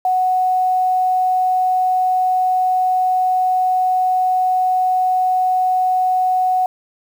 sine tone with quantisation, 740 Hz, F#5, in tune, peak -13 dBFS, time 0.05-6.66 s, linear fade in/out 2 ms, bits 7, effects none

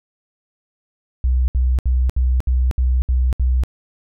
sine tone bursts, 63.1 Hz, B1, 38 cents sharp, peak -13 dBFS, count 8, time 1.24-3.636 s, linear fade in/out 0 ms, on 240 ms, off 68 ms, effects none

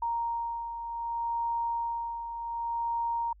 sine beating tone pair, 932.3 / 932.96 Hz, A#5 / A#5, 0 / +1 cents, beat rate 0.66 Hz, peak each -30 / -38 dBFS, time 0.02-3.33 s, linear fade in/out 5 ms, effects added 50 Hz sine -53 dBFS peak until 3.4 s

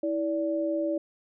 sine tone pair together, 325.2 / 579.4 Hz, E4 / D5, -23 / -24 cents, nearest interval minor seventh, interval 999 cents, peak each -28 dBFS, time 0.03-0.98 s, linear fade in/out 5 ms, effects none

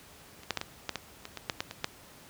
clicks, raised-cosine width 0.2 ms, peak -29 / -11 / -12 / -16 / -13 / -15 / -22 / -20 / -11 / -13 / -21 / -11 dBFS, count 12, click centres 0.434 / 0.507 / 0.573 / 0.614 / 0.893 / 0.957 / 1.254 / 1.373 / 1.498 / 1.605 / 1.711 / 1.844 s, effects pink hiss -53 dBFS RMS until 2.29 s + high-pass 60 Hz 12 dB/octave

